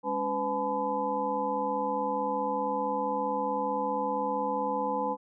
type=tone cluster; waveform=sine; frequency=205 / 280.4 / 503 / 857 / 1007 Hz; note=G#3 / C#4 / B4 / A5 / B5; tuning=-22 / +20 / +32 / -46 / +33 cents; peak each=-38 / -37 / -32 / -31 / -34 dBFS; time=0.03-5.17 s; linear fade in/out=50 ms; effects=none